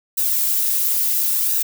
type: noise with flanger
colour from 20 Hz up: violet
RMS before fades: -19 dBFS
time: 0.17-1.63 s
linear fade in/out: 10 ms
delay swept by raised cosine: 0.91 to 4.21 ms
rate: 0.73 Hz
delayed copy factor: -0.65
effects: none